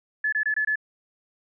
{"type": "tone bursts", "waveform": "sine", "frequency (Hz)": 1722, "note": "A6", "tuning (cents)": -38, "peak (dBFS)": -21, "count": 5, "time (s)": [0.24, 0.757], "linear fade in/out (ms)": 5, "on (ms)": 85, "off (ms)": 23, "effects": []}